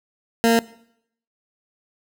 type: tone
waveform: 20% pulse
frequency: 230 Hz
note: A#3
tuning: 23 cents flat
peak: -9 dBFS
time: 0.44-0.59 s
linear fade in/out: 0 ms
effects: noise-tail reverb RT60 0.7 s tail -20 dB re dry